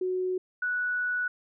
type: tone pair in turn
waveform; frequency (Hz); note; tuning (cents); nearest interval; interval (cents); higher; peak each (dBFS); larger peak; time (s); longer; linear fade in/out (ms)
sine; 368.7 / 1474.8; F#4 / F#6; -6 / -6; 2 octaves; 2400; second; -26; neither; 0.01-0.38 / 0.62-1.28; second; 5
effects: none